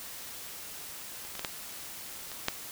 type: clicks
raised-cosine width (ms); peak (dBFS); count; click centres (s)
0.2; -28 / -23 / -18 / -13 / -24 / -9; 6; 1.25 / 1.353 / 1.394 / 1.448 / 2.317 / 2.484
effects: white hiss -43 dBFS RMS until 2.71 s